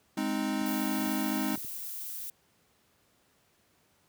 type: chord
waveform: square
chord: Ab major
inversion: none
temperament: equal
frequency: 207.7 / 261.6 / 311.1 Hz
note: Ab3 / C4 / Eb4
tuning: 0 / 0 / 0 cents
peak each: -34 dBFS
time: 0.17-1.56 s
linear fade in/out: 5 ms
type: clicks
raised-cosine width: 3 ms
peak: -36 dBFS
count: 6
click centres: 0.614 / 0.992 / 1.07 / 1.538 / 1.577 / 1.647 s
type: noise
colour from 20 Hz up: violet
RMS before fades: -39 dBFS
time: 0.66-2.3 s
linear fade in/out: 2 ms
effects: pink hiss -68 dBFS RMS until 4.08 s + high-pass 80 Hz 12 dB/octave